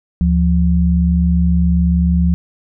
sine tone pair together, 73.49 / 174.61 Hz, D2 / F3, +2 / 0 cents, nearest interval octave + minor third, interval 1498 cents, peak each -13 dBFS, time 0.21-2.34 s, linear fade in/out 0 ms, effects none

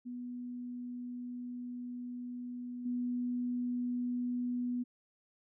sine tone with level steps, 245.5 Hz, B3, 10 cents flat, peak -39 / -32 dBFS, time 0.05-4.84 s, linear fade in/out 20 ms, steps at 2.85 s, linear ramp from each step 10 ms, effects none

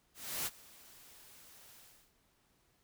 white noise with ADSR envelope, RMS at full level -36 dBFS, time 0.14-2.13 s, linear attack 320 ms, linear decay 38 ms, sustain -22 dB, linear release 340 ms, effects pink hiss -73 dBFS RMS until 2.83 s

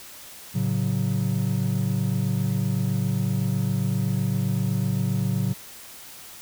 triangle chord, F# minor, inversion first, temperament just, 111 / 138.75 / 185 Hz, A2 / C#3 / F#3, +16 / +2 / 0 cents, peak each -24 dBFS, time 0.54-5.54 s, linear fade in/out 20 ms, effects white hiss -43 dBFS RMS until 6.41 s

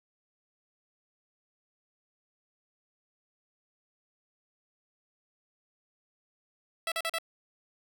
10% pulse tone bursts, 659.3 Hz, E5, in tune, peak -21 dBFS, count 4, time 6.87-7.185 s, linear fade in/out 2 ms, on 48 ms, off 41 ms, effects none

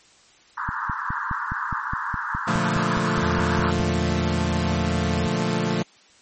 pink band-pass noise, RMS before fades -28 dBFS, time 0.57-3.71 s, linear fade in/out 10 ms, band 920 to 1700 Hz, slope 96 dB/octave
click train, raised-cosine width 5 ms, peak -16 dBFS, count 16, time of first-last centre 0.69-3.802 s, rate 4.82 Hz
sawtooth chord, Bb major seventh, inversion none, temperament equal, 116.54 / 146.83 / 174.61 / 220 Hz, Bb2 / D3 / F3 / A3, 0 / 0 / 0 / 0 cents, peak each -26 / -25 / -21 / -22 dBFS, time 2.47-5.83 s, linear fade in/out 10 ms
sine tone, 81.8 Hz, E2, 13 cents flat, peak -26 dBFS, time 3.22-5.27 s, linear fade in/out 5 ms
effects white hiss -54 dBFS RMS until 6.21 s + MP3 32 kbps

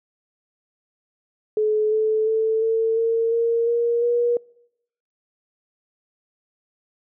sine tone with pitch steps, 428.6 / 435.3 / 442.2 / 449.1 / 456.2 / 463.4 / 470.6 / 478 Hz, A4 / A4 / A4 / A4 / A#4 / A#4 / A#4 / A#4, -45 / -19 / +9 / +35 / -37 / -10 / +16 / +43 cents, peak -17 dBFS, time 1.57-4.37 s, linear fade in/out 2 ms, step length 350 ms, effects noise-tail reverb RT60 0.8 s tail -26 dB re dry

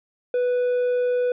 triangle tone, 493.9 Hz, B4, in tune, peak -17 dBFS, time 0.34-1.32 s, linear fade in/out 2 ms, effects resampled to 8000 Hz

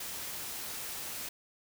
white noise, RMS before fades -40 dBFS, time 0-1.29 s, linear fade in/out 5 ms, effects none

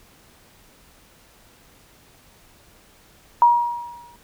sine tone with exponential decay, 953 Hz, A#5, 38 cents sharp, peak -8 dBFS, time 3.42-4.16 s, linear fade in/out 1 ms, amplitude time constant 160 ms, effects pink hiss -53 dBFS RMS until 4.23 s

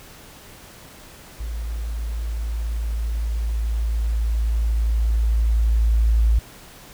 sine tone with level ramp, 55.8 Hz, A1, 25 cents sharp, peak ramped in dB -25 to -13 dBFS, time 1.4-6.39 s, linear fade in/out 5 ms, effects pink hiss -44 dBFS RMS until 6.93 s

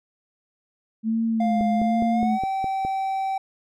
sine tone with vibrato, 219.7 Hz, A3, 2 cents flat, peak -20 dBFS, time 1.03-2.39 s, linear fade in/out 50 ms, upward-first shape sine, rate 1.2 Hz, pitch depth 58 cents each way
triangle tone with pitch glide, 700 to 772.2 Hz, F5 to G5, +4 to -26 cents, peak -21 dBFS, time 1.4-3.38 s, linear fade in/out 5 ms, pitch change +170 cents, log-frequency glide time 2.11-2.43 s
click train, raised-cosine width 2 ms, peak -18 dBFS, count 7, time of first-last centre 1.61-2.85 s, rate 4.84 Hz
effects none

